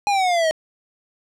square exponential sweep, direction down, 830.6 to 622.3 Hz, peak -17 dBFS, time 0.07-0.51 s, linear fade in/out 0 ms, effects low-pass 7000 Hz 12 dB/octave

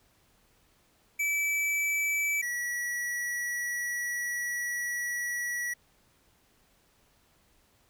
square tone pair in turn, 2307 / 1935.1 Hz, D7 / B6, -31 / -36 cents, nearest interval minor third, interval 305 cents, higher first, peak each -27 / -31 dBFS, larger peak first, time 1.19-2.42 / 2.42-5.74 s, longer second, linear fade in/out 10 ms, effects pink hiss -66 dBFS RMS until 7.89 s

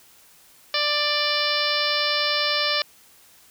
harmonic tone, 590 Hz, D5, 8 cents sharp, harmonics 1 / 2 / 3 / 4 / 5 / 6 / 7 / 8 / 9, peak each -29 / -29 / -29 / -29 / -29 / -29 / -29 / -29 / -29 dBFS, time 0.74-2.82 s, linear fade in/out 2 ms, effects white hiss -53 dBFS RMS until 3.5 s

